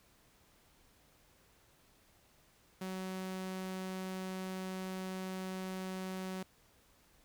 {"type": "tone", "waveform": "sawtooth", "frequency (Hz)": 187.4, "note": "F#3", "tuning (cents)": 22, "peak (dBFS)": -35, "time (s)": [2.81, 6.43], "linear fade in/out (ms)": 5, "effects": ["pink hiss -67 dBFS RMS until 7.24 s"]}